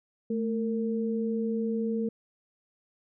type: tone pair together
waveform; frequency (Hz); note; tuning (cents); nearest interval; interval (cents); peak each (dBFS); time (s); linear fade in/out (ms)
sine; 220 / 458.4; A3 / A#4; 0 / -29; octave + minor second; 1271; -28 / -31; 0.3-2.09; 5
effects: none